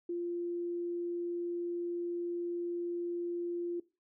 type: tone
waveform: sine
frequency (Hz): 346.8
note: F4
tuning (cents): -12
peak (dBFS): -33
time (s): 0.09-3.8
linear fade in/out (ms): 5
effects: noise-tail reverb RT60 0.3 s tail -20 dB re dry